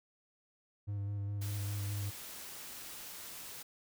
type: tone with vibrato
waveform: triangle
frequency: 101.1 Hz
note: G#2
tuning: 46 cents flat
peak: -33 dBFS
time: 0.87-2.11 s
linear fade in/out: 20 ms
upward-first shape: square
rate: 4.9 Hz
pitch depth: 17 cents each way
type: noise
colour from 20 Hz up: white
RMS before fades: -47 dBFS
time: 1.41-3.63 s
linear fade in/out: 10 ms
effects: none